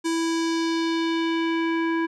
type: tone with low-pass filter sweep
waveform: square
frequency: 329.6 Hz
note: E4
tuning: in tune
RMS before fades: -24 dBFS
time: 0.04-2.07 s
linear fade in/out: 20 ms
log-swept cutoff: 8100 to 1800 Hz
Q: 1.7
effects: none